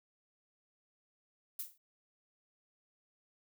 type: noise with exponential decay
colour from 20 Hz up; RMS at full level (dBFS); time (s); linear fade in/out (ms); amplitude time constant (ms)
violet; -36; 1.59-1.78; 5; 41
effects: none